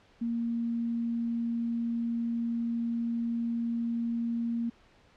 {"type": "tone", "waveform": "sine", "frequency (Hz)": 233.1, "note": "A#3", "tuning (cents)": 0, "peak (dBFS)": -28, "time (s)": [0.21, 4.7], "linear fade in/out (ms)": 10, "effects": ["pink hiss -61 dBFS RMS until 5.16 s", "low-pass 4000 Hz 12 dB/octave"]}